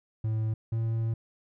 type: tone pair in turn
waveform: triangle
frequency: 110 / 113.29 Hz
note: A2 / A#2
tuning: 0 / -49 cents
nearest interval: minor second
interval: 51 cents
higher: second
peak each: -24 / -24 dBFS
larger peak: neither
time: 0.24-0.54 / 0.72-1.14 s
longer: second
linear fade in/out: 5 ms
effects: none

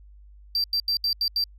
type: tone bursts at uneven times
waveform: triangle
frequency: 4699 Hz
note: D8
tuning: in tune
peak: -20 dBFS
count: 6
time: 0.55-0.64 / 0.73-0.8 / 0.88-0.97 / 1.04-1.13 / 1.21-1.28 / 1.36-1.44 s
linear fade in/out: 2 ms
effects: added 50 Hz sine -46 dBFS peak until 1.58 s

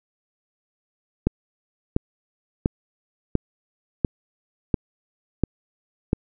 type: click train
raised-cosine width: 3 ms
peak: -5 dBFS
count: 8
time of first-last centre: 1.27-6.131 s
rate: 1.44 Hz
effects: none

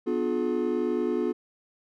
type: chord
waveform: triangle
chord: B diminished seventh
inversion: none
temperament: just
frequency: 246.9 / 296.3 / 355.6 / 426.7 Hz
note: B3 / D4 / F4 / Ab4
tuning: 0 / +15 / +31 / +47 cents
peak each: -28 / -31 / -26 / -28 dBFS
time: 0.06-1.33 s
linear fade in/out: 20 ms
effects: none

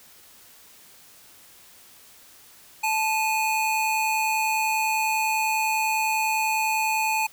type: tone pair together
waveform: square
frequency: 875 / 2475 Hz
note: A5 / D#7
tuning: -10 / -10 cents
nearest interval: octave + tritone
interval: 1800 cents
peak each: -24 / -27 dBFS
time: 2.83-7.27 s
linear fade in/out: 10 ms
effects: white hiss -51 dBFS RMS until 7.32 s

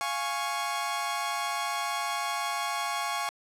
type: chord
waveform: sawtooth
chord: Db major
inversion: first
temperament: equal with one note detuned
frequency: 698.5 / 830.6 / 1105.5 Hz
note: F5 / Ab5 / Db6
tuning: 0 / 0 / -5 cents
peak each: -32 / -30 / -28 dBFS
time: 0.01-3.29 s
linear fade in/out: 0 ms
effects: low-pass 12000 Hz 12 dB/octave

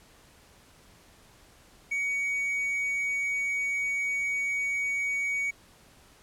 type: tone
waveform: triangle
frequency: 2248 Hz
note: C#7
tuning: 24 cents sharp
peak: -25 dBFS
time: 1.91-5.51 s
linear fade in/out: 10 ms
effects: pink hiss -57 dBFS RMS until 6.22 s + low-pass 12000 Hz 12 dB/octave

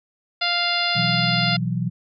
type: harmonic tone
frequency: 698 Hz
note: F5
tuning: 1 cent flat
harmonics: 1 / 2 / 3 / 4 / 5 / 6 / 7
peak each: -27 / -27 / -27 / -27 / -27 / -27 / -27 dBFS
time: 0.41-1.57 s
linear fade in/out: 10 ms
type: chord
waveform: sine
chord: B suspended fourth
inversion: none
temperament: just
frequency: 123.47 / 164.63 / 185.21 Hz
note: B2 / E3 / F#3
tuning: 0 / -2 / +2 cents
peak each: -25 / -25 / -26 dBFS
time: 0.95-1.9 s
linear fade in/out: 20 ms
effects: none

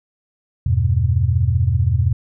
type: chord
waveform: sine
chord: E minor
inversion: none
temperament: equal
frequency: 82.41 / 98 / 123.47 Hz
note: E2 / G2 / B2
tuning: 0 / 0 / 0 cents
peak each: -18 dBFS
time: 0.66-2.13 s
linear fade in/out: 5 ms
effects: none

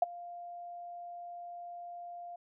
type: tone with ADSR envelope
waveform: sine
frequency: 698.5 Hz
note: F5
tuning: in tune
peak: -20 dBFS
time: 0.02-2.36 s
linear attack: 4 ms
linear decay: 20 ms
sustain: -22 dB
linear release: 6 ms
effects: none

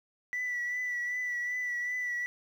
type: tone with vibrato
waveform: sine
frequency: 1966 Hz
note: B6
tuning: 8 cents flat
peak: -29 dBFS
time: 0.33-2.26 s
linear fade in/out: 0 ms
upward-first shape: triangle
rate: 2.6 Hz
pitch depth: 33 cents each way
effects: tanh soft clip ceiling -28 dBFS + 10-bit

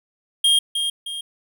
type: tone with echo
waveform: square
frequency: 3227 Hz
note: G7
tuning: 50 cents sharp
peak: -14 dBFS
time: 0.44-0.59 s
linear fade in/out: 5 ms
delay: 310 ms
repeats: 2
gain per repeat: -7 dB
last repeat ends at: 1.21 s
effects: none

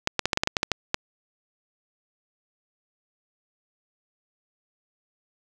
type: clicks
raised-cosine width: 0.2 ms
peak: -4 dBFS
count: 11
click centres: 0.074 / 0.193 / 0.256 / 0.332 / 0.374 / 0.435 / 0.474 / 0.568 / 0.631 / 0.717 / 0.944 s
effects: none

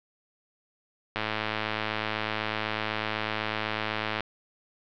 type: click train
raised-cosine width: 0.3 ms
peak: -12 dBFS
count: 330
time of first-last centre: 1.16-4.206 s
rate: 108 Hz
effects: low-pass 4000 Hz 12 dB/octave

